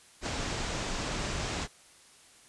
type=low-pass noise; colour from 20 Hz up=pink; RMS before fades=-34 dBFS; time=0.21-1.68 s; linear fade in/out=50 ms; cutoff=8000 Hz; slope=48 dB/octave; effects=white hiss -57 dBFS RMS until 2.48 s + resampled to 24000 Hz